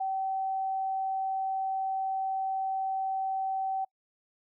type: tone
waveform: sine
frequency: 768 Hz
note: G5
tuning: 36 cents flat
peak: -28 dBFS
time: 0-3.85 s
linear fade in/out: 10 ms
effects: noise-tail reverb RT60 0.1 s tail -26 dB re dry